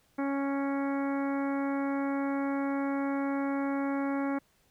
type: harmonic tone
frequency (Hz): 277.2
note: C#4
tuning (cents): 0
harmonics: 1 / 2 / 3 / 4 / 5 / 6 / 7 / 8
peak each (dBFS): -29 / -37 / -39 / -42 / -43 / -47 / -49 / -47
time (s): 0.18-4.39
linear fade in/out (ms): 10
effects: pink hiss -68 dBFS RMS until 4.7 s